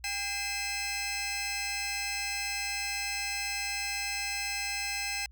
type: tone cluster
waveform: 20% pulse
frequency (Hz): 801 / 2060 / 2598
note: G5 / C7 / E7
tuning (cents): +37 / -28 / -26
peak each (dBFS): -34 / -31 / -30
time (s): 0.04-5.26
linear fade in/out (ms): 2
effects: added 60 Hz sine -50 dBFS peak until 5.31 s